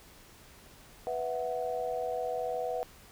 sine chord, B suspended fourth, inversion none, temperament equal, 493.9 / 659.3 / 740 Hz, B4 / E5 / F#5, 0 / 0 / 0 cents, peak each -34 / -36 / -36 dBFS, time 1.07-2.83 s, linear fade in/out 0 ms, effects pink hiss -55 dBFS RMS until 3.11 s

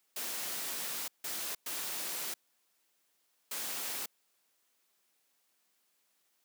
white noise bursts at uneven times, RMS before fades -38 dBFS, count 4, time 0.16-1.08 / 1.24-1.55 / 1.66-2.34 / 3.51-4.06 s, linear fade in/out 5 ms, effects white hiss -75 dBFS RMS until 6.44 s + high-pass 200 Hz 12 dB/octave

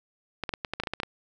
clicks, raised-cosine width 0.3 ms, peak -14 dBFS, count 11, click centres 0.437 / 0.492 / 0.538 / 0.648 / 0.736 / 0.8 / 0.836 / 0.872 / 0.936 / 1.001 / 1.033 s, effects none

